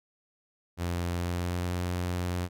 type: tone with pitch glide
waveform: sawtooth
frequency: 87 to 89.03 Hz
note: F2 to F2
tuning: -6 to +34 cents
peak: -25 dBFS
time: 0.77-2.49 s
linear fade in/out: 50 ms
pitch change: +40 cents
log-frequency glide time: 1.1-1.73 s
effects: none